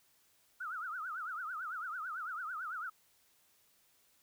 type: tone with vibrato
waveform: sine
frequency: 1363 Hz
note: F6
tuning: 43 cents flat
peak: -38 dBFS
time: 0.6-2.9 s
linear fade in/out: 10 ms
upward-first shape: triangle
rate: 9 Hz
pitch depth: 230 cents each way
effects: white hiss -70 dBFS RMS until 4.22 s